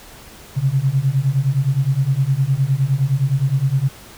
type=beating tone pair; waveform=sine; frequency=130.3 / 140 Hz; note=C3 / C#3; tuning=-7 / +18 cents; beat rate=9.7 Hz; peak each=-18 / -17 dBFS; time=0.56-3.89 s; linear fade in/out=20 ms; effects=pink hiss -41 dBFS RMS until 4.17 s